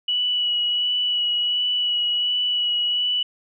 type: tone with vibrato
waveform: sine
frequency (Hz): 2939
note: F#7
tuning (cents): -12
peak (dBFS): -19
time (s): 0.08-3.23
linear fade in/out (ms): 5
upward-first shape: sine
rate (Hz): 1.4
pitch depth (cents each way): 15
effects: none